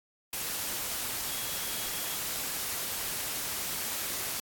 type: tone in noise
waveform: sine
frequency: 3322 Hz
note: G#7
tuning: in tune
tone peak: -45 dBFS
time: 1.29-2.16 s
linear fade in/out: 2 ms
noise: white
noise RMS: -34 dBFS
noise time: 0.33-4.4 s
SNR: -14 dB
effects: AAC 64 kbps